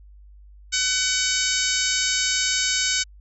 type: harmonic tone with a mistuned harmonic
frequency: 753 Hz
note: F#5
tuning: 30 cents sharp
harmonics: 2 / 3 / 4 / 5 / 6 / 7 / 8 / 9 / 10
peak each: -29 / -29 / -29 / -29 / -29 / -29 / -29 / -29 / -29 dBFS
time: 0.72-3.04 s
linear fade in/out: 20 ms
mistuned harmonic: 9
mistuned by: -20 cents
effects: added 50 Hz sine -44 dBFS peak until 3.2 s